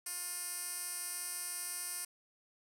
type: tone with band-pass filter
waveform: 10% pulse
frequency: 354.6 Hz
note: F4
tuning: 26 cents sharp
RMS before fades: -41 dBFS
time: 0.06-2.05 s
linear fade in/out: 5 ms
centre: 10000 Hz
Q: 2.9
effects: none